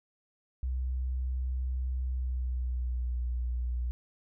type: tone with pitch glide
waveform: sine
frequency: 63.7 to 60.79 Hz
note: C2 to B1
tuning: -46 to -27 cents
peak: -29 dBFS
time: 0.63-3.91 s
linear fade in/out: 0 ms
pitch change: -81 cents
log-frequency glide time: 2.04-3.19 s
effects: none